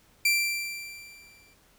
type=tone with exponential decay; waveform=sawtooth; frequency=2353 Hz; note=D7; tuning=3 cents sharp; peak=-16 dBFS; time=0.25-1.54 s; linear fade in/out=5 ms; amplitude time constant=280 ms; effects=pink hiss -61 dBFS RMS until 1.78 s